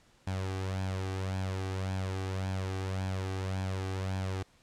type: tone with flanger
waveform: sawtooth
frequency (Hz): 94.8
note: F#2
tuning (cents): +43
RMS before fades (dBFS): -34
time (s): 0.27-4.43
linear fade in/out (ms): 5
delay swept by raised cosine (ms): 1.2 to 2.6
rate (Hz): 1.8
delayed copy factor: +0.55
effects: pink hiss -64 dBFS RMS until 4.62 s + low-pass 8000 Hz 12 dB/octave